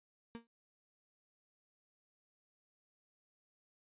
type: tone with exponential decay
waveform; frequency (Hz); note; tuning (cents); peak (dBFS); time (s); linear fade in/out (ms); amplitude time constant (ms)
35% pulse; 232.1; A#3; -7; -39; 0.35-0.47; 0; 25
effects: resampled to 8000 Hz